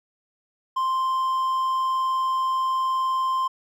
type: tone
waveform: triangle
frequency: 1046.5 Hz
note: C6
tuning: in tune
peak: -19 dBFS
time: 0.76-3.48 s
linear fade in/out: 10 ms
effects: none